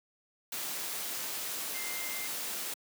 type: tone in noise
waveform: sine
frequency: 2093 Hz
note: C7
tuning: in tune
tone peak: -41 dBFS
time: 1.74-2.27 s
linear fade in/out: 5 ms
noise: white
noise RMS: -37 dBFS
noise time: 0.52-2.74 s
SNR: -7 dB
effects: high-pass 200 Hz 12 dB/octave